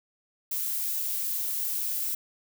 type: noise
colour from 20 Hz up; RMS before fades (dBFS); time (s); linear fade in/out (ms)
violet; -30; 0.51-2.15; 5
effects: none